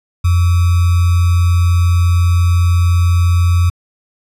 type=tone with sample-and-hold; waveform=sine; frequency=87.1 Hz; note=F2; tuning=4 cents flat; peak=-8 dBFS; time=0.24-3.7 s; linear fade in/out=10 ms; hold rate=1225 Hz; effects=resampled to 32000 Hz